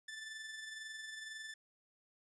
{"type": "tone with amplitude modulation", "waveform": "sawtooth", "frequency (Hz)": 1760, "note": "A6", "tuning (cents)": 0, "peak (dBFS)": -40, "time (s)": [0.08, 1.54], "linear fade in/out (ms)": 5, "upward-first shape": "sine", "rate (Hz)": 22, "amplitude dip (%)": 40, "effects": ["resampled to 22050 Hz"]}